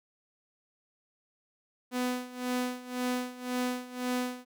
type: tone with tremolo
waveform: sawtooth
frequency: 249.6 Hz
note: B3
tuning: 19 cents sharp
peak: -24 dBFS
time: 1.91-4.45 s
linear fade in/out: 50 ms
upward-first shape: sine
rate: 1.9 Hz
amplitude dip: 85%
effects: none